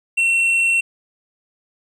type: tone with hard clipping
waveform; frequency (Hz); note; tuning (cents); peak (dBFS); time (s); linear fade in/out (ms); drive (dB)
triangle; 2715; F7; -50; -15; 0.17-0.81; 10; 7
effects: none